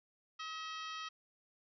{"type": "harmonic tone with a mistuned harmonic", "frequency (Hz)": 637, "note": "D#5", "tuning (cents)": 41, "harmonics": [2, 3, 4, 5, 6, 7, 8, 9], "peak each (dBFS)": [-44, -51, -51, -49, -54, -56, -56, -57], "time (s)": [0.39, 1.09], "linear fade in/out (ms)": 10, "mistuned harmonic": 4, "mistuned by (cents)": 39, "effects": []}